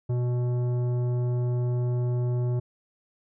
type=tone with tanh clipping; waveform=sine; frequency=122.8 Hz; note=B2; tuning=9 cents flat; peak=-25 dBFS; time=0.09-2.6 s; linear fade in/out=10 ms; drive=12 dB; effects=none